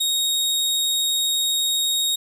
sawtooth tone, 3752 Hz, A#7, 11 cents sharp, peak -16 dBFS, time 0-2.16 s, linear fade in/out 10 ms, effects resampled to 32000 Hz + 9-bit

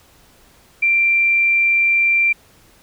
sine tone, 2361 Hz, D7, 9 cents sharp, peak -12 dBFS, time 0.82-2.33 s, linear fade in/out 10 ms, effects pink hiss -51 dBFS RMS until 2.82 s

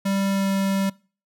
square tone with pitch glide, 196 to 194.87 Hz, G3 to G3, 0 to -10 cents, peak -21 dBFS, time 0.05-0.9 s, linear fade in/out 10 ms, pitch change -10 cents, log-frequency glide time 0.32-0.49 s, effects noise-tail reverb RT60 0.4 s tail -24 dB re dry

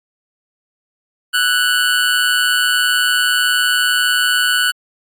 25% pulse tone with amplitude modulation, 1480 Hz, F#6, in tune, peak -6 dBFS, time 1.33-4.72 s, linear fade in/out 20 ms, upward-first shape sine, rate 140 Hz, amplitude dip 70%, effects AAC 64 kbps

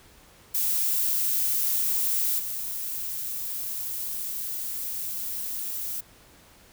violet noise with level steps, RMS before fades -25 / -32 dBFS, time 0.54-6.01 s, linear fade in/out 10 ms, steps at 2.38 s, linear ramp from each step 20 ms, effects pink hiss -54 dBFS RMS until 6.72 s

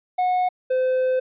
triangle tone pair in turn, 730 / 514.1 Hz, F#5 / C5, -24 / -31 cents, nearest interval tritone, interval 607 cents, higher first, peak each -16 dBFS, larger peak neither, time 0.18-0.49 / 0.7-1.2 s, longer second, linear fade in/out 10 ms, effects resampled to 8000 Hz

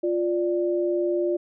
sine tone pair together, 350 / 588.6 Hz, F4 / D5, +4 / +4 cents, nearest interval major sixth, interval 900 cents, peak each -22 / -27 dBFS, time 0.03-1.37 s, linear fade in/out 10 ms, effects none

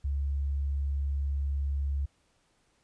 sine tone with vibrato, 70 Hz, C#2, 18 cents sharp, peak -27 dBFS, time 0.04-2.06 s, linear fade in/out 10 ms, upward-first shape triangle, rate 20 Hz, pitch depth 37 cents each way, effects pink hiss -70 dBFS RMS until 2.83 s + resampled to 22050 Hz

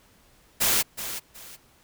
white noise with echo, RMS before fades -22 dBFS, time 0.6-0.83 s, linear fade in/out 20 ms, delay 370 ms, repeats 2, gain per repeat -11 dB, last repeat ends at 1.57 s, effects pink hiss -59 dBFS RMS until 1.83 s

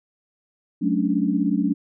sine chord, D major seventh, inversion first, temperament equal with one note detuned, 185 / 216 / 277.2 / 293.7 Hz, F#3 / A3 / C#4 / D4, 0 / -32 / 0 / 0 cents, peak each -24 dBFS, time 0.81-1.74 s, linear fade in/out 20 ms, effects none

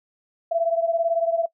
sine beating tone pair, 664 / 682 Hz, E5 / F5, +12 / -41 cents, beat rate 18 Hz, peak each -20 / -25 dBFS, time 0.51-1.46 s, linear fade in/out 10 ms, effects noise-tail reverb RT60 0.1 s tail -21 dB re dry

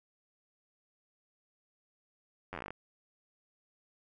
slowing click train, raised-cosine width 0.5 ms, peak -25 dBFS, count 12, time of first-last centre 2.53-2.706 s, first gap 10 ms, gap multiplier 1.09, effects none

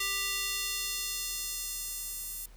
square tone with high-pass filter sweep, 394.9 Hz, G4, 13 cents sharp, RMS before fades -35 dBFS, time 0-2.46 s, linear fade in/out 5 ms, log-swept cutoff 2300 to 9900 Hz, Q 0.84, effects added 40 Hz sine -50 dBFS peak until 2.56 s + pink hiss -61 dBFS RMS until 2.56 s

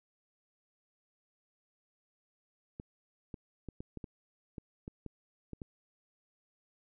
clicks, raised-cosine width 3 ms, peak -29 dBFS, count 11, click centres 2.799 / 3.342 / 3.687 / 3.805 / 3.973 / 4.042 / 4.582 / 4.879 / 5.063 / 5.533 / 5.618 s, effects none

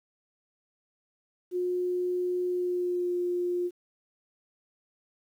sine tone with pitch glide, 359.7 to 354.3 Hz, F#4 to F4, -49 to +25 cents, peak -26 dBFS, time 1.51-3.71 s, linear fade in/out 50 ms, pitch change -26 cents, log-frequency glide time 2.46-3.15 s, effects 10-bit

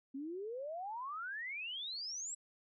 sine exponential sweep, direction up, 261.6 to 7902 Hz, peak -40 dBFS, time 0.14-2.35 s, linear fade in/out 10 ms, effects none

